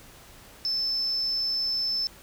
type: tone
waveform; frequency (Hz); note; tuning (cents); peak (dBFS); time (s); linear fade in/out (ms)
triangle; 5274; E8; 0; -22; 0.65-2.07; 0
effects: tanh soft clip ceiling -22 dBFS + pink hiss -50 dBFS RMS until 2.22 s